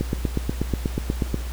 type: click train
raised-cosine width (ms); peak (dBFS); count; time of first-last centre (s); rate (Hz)
3; -9; 12; 0.01-1.343; 8.25
effects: added 60 Hz sine -27 dBFS peak until 1.52 s + pink hiss -40 dBFS RMS until 1.52 s